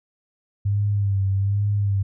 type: tone with vibrato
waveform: sine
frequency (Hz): 99.8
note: G2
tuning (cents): +32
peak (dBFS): -18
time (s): 0.65-2.03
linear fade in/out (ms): 10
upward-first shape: sine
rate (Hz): 1.2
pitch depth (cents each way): 50
effects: none